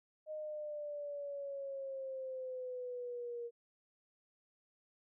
sine exponential sweep, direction down, 620 to 470 Hz, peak -40 dBFS, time 0.26-3.51 s, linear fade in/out 50 ms, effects none

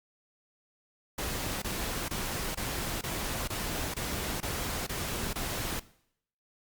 pink noise bursts, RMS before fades -34 dBFS, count 10, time 1.18-5.796 s, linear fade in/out 5 ms, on 440 ms, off 24 ms, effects noise-tail reverb RT60 0.7 s tail -19 dB re dry + Opus 48 kbps

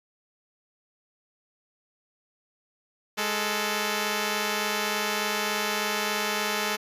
5% pulse tone pair together, 208.3 / 440 Hz, G#3 / A4, +5 / 0 cents, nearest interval octave + minor second, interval 1295 cents, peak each -17 dBFS, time 3.17-6.77 s, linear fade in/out 20 ms, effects resampled to 32000 Hz

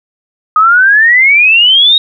sine exponential sweep, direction up, 1240 to 3800 Hz, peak -3 dBFS, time 0.56-1.98 s, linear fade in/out 2 ms, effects none

